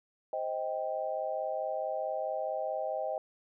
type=chord; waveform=sine; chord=C minor; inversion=none; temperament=just; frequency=523.3 / 627.9 / 784.9 Hz; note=C5 / Eb5 / G5; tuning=0 / +16 / +2 cents; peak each=-37 / -34 / -37 dBFS; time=0.33-3.18 s; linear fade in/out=2 ms; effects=none